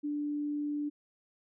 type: tone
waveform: sine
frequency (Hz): 293.7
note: D4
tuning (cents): 0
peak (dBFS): -31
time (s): 0.03-0.9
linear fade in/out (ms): 20
effects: none